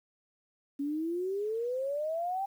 sine exponential sweep, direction up, 277.2 to 798 Hz, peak -30 dBFS, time 0.79-2.46 s, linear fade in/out 10 ms, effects 10-bit

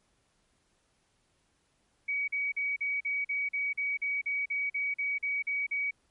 sine tone bursts, 2264 Hz, C#7, 36 cents sharp, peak -28 dBFS, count 16, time 2.08-5.91 s, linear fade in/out 10 ms, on 200 ms, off 42 ms, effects pink hiss -72 dBFS RMS until 6.1 s + MP3 48 kbps

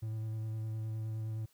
triangle tone with vibrato, 110 Hz, A2, in tune, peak -33 dBFS, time 0.02-1.46 s, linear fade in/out 10 ms, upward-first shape square, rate 9.7 Hz, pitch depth 12 cents each way, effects white hiss -70 dBFS RMS until 1.53 s

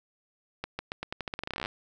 accelerating click train, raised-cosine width 0.3 ms, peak -17 dBFS, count 21, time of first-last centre 0.64-1.659 s, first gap 150 ms, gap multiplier 0.86, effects none

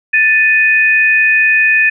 sine tone pair together, 1764 / 2489 Hz, A6 / D#7, +4 / 0 cents, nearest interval tritone, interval 596 cents, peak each -10 dBFS, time 0.13-1.9 s, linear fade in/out 10 ms, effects none

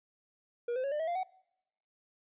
triangle tone with pitch steps, 477 / 514.2 / 554.3 / 597.5 / 644.1 / 694.3 / 748.5 Hz, A#4 / C5 / C#5 / D5 / E5 / F5 / F#5, +40 / -30 / 0 / +30 / -40 / -10 / +20 cents, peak -29 dBFS, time 0.68-1.233 s, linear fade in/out 5 ms, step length 79 ms, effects noise-tail reverb RT60 0.8 s tail -24 dB re dry + resampled to 8000 Hz

